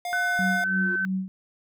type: tone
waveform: square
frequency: 708 Hz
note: F5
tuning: 23 cents sharp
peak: -29 dBFS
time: 0.05-0.64 s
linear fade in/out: 2 ms
type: tone with pitch glide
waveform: sine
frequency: 1500 to 1530.6 Hz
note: F#6 to G6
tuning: +23 to -42 cents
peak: -23 dBFS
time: 0.13-1.05 s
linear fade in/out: 0 ms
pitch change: +35 cents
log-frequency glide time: 0.54-0.69 s
type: tone with tremolo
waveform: sine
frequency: 188.8 Hz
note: F#3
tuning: 35 cents sharp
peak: -23 dBFS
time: 0.39-1.28 s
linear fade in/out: 0 ms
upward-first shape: sine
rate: 3 Hz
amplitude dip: 85%
type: tone with exponential growth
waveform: triangle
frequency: 355.6 Hz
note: F4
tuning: 31 cents sharp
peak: -29 dBFS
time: 0.45-0.96 s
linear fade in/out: 5 ms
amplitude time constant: 110 ms
effects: none